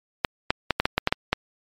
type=clicks; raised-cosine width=0.3 ms; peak=-3 dBFS; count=9; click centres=0.248 / 0.505 / 0.707 / 0.8 / 0.855 / 0.98 / 1.074 / 1.125 / 1.33 s; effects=MP3 64 kbps